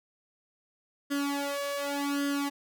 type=tone with flanger; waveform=sawtooth; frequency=283.2 Hz; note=C#4; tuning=37 cents sharp; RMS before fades=-31 dBFS; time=1.1-2.5 s; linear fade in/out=20 ms; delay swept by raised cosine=0.62 to 1.82 ms; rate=0.87 Hz; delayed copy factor=+1; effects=none